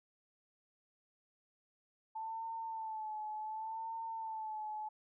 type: tone with vibrato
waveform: sine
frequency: 880 Hz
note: A5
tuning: in tune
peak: -39 dBFS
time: 2.15-4.89 s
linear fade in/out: 10 ms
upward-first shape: sine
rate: 0.68 Hz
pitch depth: 50 cents each way
effects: none